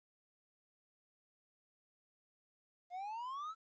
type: exponential sweep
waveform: triangle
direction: up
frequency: 698.5 to 1344 Hz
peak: -39 dBFS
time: 2.9-3.55 s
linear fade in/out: 50 ms
effects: resampled to 16000 Hz + 13-bit